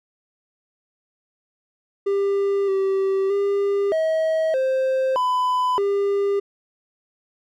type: tone with pitch steps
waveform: triangle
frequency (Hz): 397.7 / 387.1 / 400.6 / 639 / 525 / 1003 / 400.5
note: G4 / G4 / G4 / D#5 / C5 / B5 / G4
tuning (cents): +25 / -22 / +38 / +46 / +6 / +26 / +37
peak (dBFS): -16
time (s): 2.06-6.4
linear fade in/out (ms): 10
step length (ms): 620
effects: none